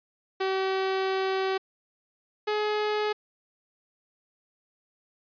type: tone pair in turn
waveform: sawtooth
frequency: 382 / 422.5 Hz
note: G4 / G#4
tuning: -45 / +30 cents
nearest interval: major second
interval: 175 cents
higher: second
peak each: -21 dBFS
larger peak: neither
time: 0.4-1.58 / 2.47-3.13 s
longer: first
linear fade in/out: 10 ms
effects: resampled to 11025 Hz